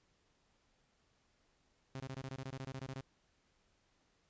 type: tone bursts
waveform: sawtooth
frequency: 133 Hz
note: C3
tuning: 29 cents sharp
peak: -38 dBFS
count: 15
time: 1.95-3.008 s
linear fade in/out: 2 ms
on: 50 ms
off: 22 ms
effects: pink hiss -75 dBFS RMS until 4.29 s + resampled to 16000 Hz